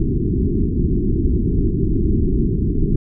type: low-pass noise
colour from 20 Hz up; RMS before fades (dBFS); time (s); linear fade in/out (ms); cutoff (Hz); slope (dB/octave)
pink; -17; 0-2.96; 5; 400; 96
effects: none